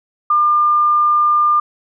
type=tone; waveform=sine; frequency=1200 Hz; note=D6; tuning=37 cents sharp; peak=-10 dBFS; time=0.3-1.6 s; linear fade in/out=5 ms; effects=none